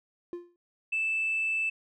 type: tone with exponential decay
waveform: triangle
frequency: 349.1 Hz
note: F4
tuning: 1 cent flat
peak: -29 dBFS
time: 0.33-0.56 s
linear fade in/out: 1 ms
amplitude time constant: 50 ms
type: tone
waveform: sine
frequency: 2637 Hz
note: E7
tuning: in tune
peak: -25 dBFS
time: 0.92-1.7 s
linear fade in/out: 10 ms
effects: tanh soft clip ceiling -22 dBFS